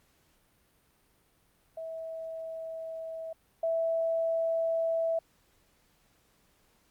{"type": "tone pair in turn", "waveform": "sine", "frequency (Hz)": [650, 657.6], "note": ["E5", "E5"], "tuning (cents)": [-24, -4], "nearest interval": "unison", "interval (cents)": 20, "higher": "second", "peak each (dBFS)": [-36, -26], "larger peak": "second", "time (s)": [[1.77, 3.33], [3.63, 5.19]], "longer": "neither", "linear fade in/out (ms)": 5, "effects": ["pink hiss -68 dBFS RMS until 6.9 s", "Opus 48 kbps"]}